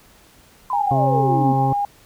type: exponential sweep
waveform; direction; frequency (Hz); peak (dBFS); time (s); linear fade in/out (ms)
sine; down; 1046.5 to 247.6; -21; 0.7-1.53; 2
type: tone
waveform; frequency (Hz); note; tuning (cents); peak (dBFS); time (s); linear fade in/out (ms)
sine; 812; G#5; -39; -18; 0.73-1.85; 2
type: harmonic tone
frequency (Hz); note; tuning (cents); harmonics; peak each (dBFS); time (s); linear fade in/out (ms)
134.2; C3; +44; 1 / 2 / 3 / 4 / 6 / 7 / 8; -19 / -25 / -29 / -30 / -35 / -36 / -34; 0.91-1.73; 2
effects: pink hiss -51 dBFS RMS until 2.05 s